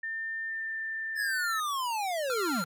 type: tone with pitch glide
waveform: sine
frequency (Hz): 1800 to 1785.5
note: A6 to A6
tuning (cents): +39 to +25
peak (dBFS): -32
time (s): 0.03-1.6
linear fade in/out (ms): 5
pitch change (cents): -14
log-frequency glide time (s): 0.43-0.79
type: linear sweep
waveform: square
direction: down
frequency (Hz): 1738 to 146.2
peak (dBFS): -30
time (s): 1.15-2.65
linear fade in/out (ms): 50
type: tone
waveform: square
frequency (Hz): 1380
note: F6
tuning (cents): -21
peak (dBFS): -32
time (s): 2.3-2.64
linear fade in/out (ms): 0
effects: none